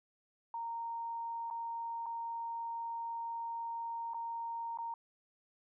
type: tone with dropouts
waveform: sine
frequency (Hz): 926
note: A#5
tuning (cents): -12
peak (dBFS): -37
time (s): 0.54-4.94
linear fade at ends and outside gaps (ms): 2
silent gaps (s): 1.502-1.509 / 2.06-2.064 / 4.136-4.144 / 4.774-4.786
effects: none